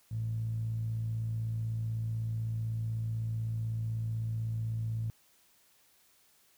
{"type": "tone with band-pass filter", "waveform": "15% pulse", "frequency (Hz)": 56, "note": "A1", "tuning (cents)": 31, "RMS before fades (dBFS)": -34, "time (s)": [0.11, 5.1], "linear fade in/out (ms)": 0, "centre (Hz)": 110, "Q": 8, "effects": ["white hiss -66 dBFS RMS until 6.57 s"]}